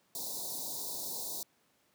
white band-stop noise, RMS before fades -39 dBFS, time 0.15-1.43 s, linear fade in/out 2 ms, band 1000 to 3700 Hz, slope 96 dB/octave, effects pink hiss -71 dBFS RMS until 1.94 s + high-pass 150 Hz 12 dB/octave

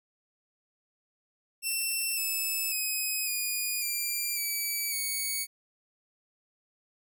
5% pulse tone with pitch steps, 2690 / 2607 / 2527 / 2450 / 2374 / 2302 / 2231 Hz, E7 / E7 / D#7 / D#7 / D7 / D7 / C#7, +34 / -20 / +26 / -27 / +18 / -35 / +11 cents, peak -20 dBFS, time 1.62-5.47 s, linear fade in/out 50 ms, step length 550 ms, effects none

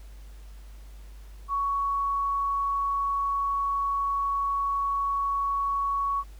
sine tone, 1117 Hz, C#6, 13 cents sharp, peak -24 dBFS, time 1.48-6.24 s, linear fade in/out 50 ms, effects added 50 Hz sine -42 dBFS peak until 6.39 s + pink hiss -58 dBFS RMS until 6.39 s

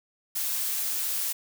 blue noise, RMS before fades -29 dBFS, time 0.35-1.33 s, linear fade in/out 10 ms, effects none

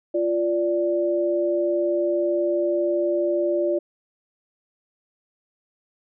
sine tone pair together, 347.1 / 585.3 Hz, F4 / D5, -11 / -6 cents, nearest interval major sixth, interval 905 cents, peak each -22 dBFS, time 0.14-3.79 s, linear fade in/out 10 ms, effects none

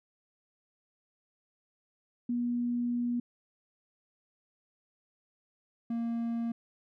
sine / triangle tone pair in turn, 241.1 / 232.3 Hz, B3 / A#3, -41 / -6 cents, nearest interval minor second, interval 65 cents, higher first, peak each -28 dBFS, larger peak neither, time 2.29-3.2 / 5.9-6.52 s, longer first, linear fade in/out 5 ms, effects none

